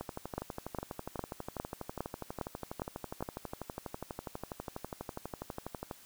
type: two click trains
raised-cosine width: 1 ms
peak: -20 / -24 dBFS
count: 8 / 73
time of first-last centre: 0.38-3.226 / 0.01-5.912 s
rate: 2.46 / 12.2 Hz
effects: white hiss -57 dBFS RMS until 6.05 s